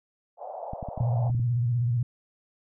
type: band-pass noise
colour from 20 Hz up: white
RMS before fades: -38 dBFS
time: 0.37-1.32 s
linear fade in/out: 50 ms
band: 560 to 800 Hz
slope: 48 dB/octave
type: clicks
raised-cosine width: 5 ms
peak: -23 dBFS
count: 8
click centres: 0.734 / 0.828 / 0.887 / 0.977 / 1.009 / 1.298 / 1.348 / 1.397 s
type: tone with vibrato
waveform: sine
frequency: 120 Hz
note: B2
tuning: 49 cents flat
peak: -22 dBFS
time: 1-2.03 s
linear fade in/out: 5 ms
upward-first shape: square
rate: 16 Hz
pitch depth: 60 cents each way
effects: none